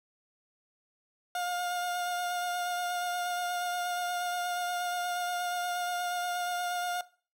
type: tone with vibrato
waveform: 30% pulse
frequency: 711 Hz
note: F5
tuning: 31 cents sharp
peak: -28 dBFS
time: 1.35-7.01 s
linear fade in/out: 2 ms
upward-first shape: triangle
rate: 8.4 Hz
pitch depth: 20 cents each way
effects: noise-tail reverb RT60 0.4 s tail -19 dB re dry